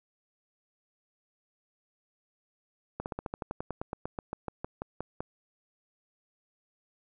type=slowing click train; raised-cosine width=1 ms; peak=-20 dBFS; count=20; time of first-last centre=3-5.205 s; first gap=59 ms; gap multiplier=1.07; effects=none